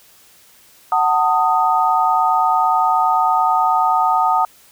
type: chord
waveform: sine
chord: D# diminished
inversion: first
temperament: just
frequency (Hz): 746.7 / 896 / 1244.5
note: F#5 / A5 / D#6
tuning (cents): +16 / +31 / 0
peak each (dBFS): -17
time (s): 0.92-4.45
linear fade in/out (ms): 2
effects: white hiss -49 dBFS RMS until 4.71 s

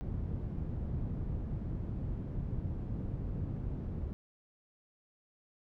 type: low-pass noise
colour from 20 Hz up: white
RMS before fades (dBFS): -37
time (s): 0.01-4.13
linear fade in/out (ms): 0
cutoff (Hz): 130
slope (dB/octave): 12
effects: none

